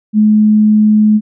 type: tone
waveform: sine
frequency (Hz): 213.2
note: G#3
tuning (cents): +46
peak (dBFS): -5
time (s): 0.13-1.21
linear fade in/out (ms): 50
effects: none